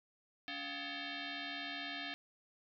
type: tone with frequency modulation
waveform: sine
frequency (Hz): 698.5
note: F5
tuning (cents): 0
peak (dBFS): -40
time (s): 0.48-2.14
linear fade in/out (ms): 0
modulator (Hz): 491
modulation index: 6.9
effects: none